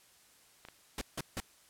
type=clicks; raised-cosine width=0.3 ms; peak=-32 dBFS; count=2; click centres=0.651 / 0.686 s
type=noise bursts; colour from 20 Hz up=pink; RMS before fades=-37 dBFS; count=3; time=0.98-1.402 s; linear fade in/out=2 ms; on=34 ms; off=160 ms
effects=white hiss -63 dBFS RMS until 1.69 s + low-pass 12000 Hz 12 dB/octave